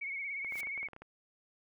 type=tone with vibrato; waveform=sine; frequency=2217 Hz; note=C#7; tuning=in tune; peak=-36 dBFS; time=0.01-0.88 s; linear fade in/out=10 ms; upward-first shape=triangle; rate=17 Hz; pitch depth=70 cents each way
type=clicks; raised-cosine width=0.5 ms; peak=-34 dBFS; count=11; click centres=0.447 / 0.523 / 0.556 / 0.632 / 0.671 / 0.777 / 0.83 / 0.886 / 0.933 / 0.964 / 1.02 s
type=noise with exponential growth; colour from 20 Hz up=white; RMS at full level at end=-43 dBFS; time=0.45-0.61 s; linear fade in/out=5 ms; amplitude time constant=33 ms
effects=none